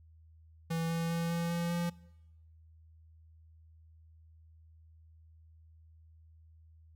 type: tone with pitch steps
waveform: square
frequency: 164.81 / 166.24 / 167.69 / 169.15 / 170.62 / 172.11 Hz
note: E3 / E3 / E3 / E3 / F3 / F3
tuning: 0 / +15 / +30 / +45 / -40 / -25 cents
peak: -32 dBFS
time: 0.7-1.9 s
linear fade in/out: 10 ms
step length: 200 ms
effects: noise-tail reverb RT60 1.0 s tail -23 dB re dry + added 80 Hz sine -56 dBFS peak until 6.95 s